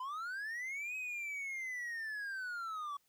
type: linear two-way sweep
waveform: triangle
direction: up then down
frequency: 987.8 to 2548 to 1123 Hz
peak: -37 dBFS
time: 0-2.97 s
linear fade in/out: 5 ms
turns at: 0.96 s
effects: white hiss -75 dBFS RMS until 3.08 s